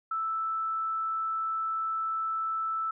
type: tone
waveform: sine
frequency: 1318.5 Hz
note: E6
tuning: in tune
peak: -28 dBFS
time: 0.11-2.91 s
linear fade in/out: 5 ms
effects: none